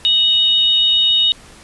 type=tone pair together; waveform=sine; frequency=2949 / 3721 Hz; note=F#7 / A#7; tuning=-6 / -4 cents; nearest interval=major third; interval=402 cents; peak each=-16 / -12 dBFS; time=0.05-1.32 s; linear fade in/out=0 ms; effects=pink hiss -42 dBFS RMS until 1.63 s + resampled to 24000 Hz